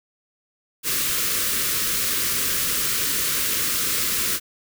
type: band-stop noise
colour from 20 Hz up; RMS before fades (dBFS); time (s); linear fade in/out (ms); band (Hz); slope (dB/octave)
white; -23; 0.83-4.4; 50; 540 to 1100; 48
effects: none